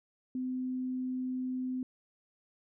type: tone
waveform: sine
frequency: 255.6 Hz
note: C4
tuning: 40 cents flat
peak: -32 dBFS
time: 0.35-1.83 s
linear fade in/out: 2 ms
effects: none